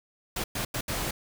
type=noise bursts at uneven times; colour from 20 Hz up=pink; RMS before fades=-31 dBFS; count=4; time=0.36-0.44 / 0.55-0.65 / 0.74-0.81 / 0.88-1.11 s; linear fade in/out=5 ms; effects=none